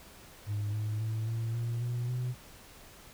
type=tone with pitch steps; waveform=sine; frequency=103.83 / 107.06 / 110.39 / 113.82 / 117.36 / 121 / 124.77 Hz; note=G#2 / A2 / A2 / A#2 / A#2 / B2 / B2; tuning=0 / -47 / +6 / -41 / +12 / -35 / +18 cents; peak=-28 dBFS; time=0.46-2.35 s; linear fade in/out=50 ms; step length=270 ms; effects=tanh soft clip ceiling -29 dBFS + pink hiss -53 dBFS RMS until 3.13 s